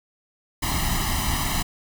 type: noise with comb filter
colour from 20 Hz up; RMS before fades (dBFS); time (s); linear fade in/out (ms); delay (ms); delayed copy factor
pink; -24; 0.62-1.63; 10; 1; +0.95
effects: none